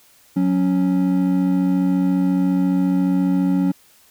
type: tone pair together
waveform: triangle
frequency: 183.13 / 277.6 Hz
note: F#3 / C#4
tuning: -18 / +3 cents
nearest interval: perfect fifth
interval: 721 cents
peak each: -16 dBFS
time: 0.36-3.72 s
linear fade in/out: 10 ms
effects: white hiss -53 dBFS RMS until 4.1 s